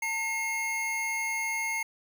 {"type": "tone pair together", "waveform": "square", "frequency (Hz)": [900, 2149], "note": ["A5", "C7"], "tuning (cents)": [39, 46], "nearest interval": "octave + minor third", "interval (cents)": 1507, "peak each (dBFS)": [-37, -30], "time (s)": [0.02, 1.83], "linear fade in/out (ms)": 5, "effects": []}